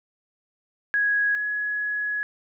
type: tone pair in turn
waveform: sine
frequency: 1661.2 / 1682.4 Hz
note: G#6 / G#6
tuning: 0 / +22 cents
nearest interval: unison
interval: 22 cents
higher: second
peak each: -19 / -24 dBFS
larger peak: first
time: 0.94-1.35 / 1.35-2.23 s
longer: second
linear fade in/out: 0 ms
effects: none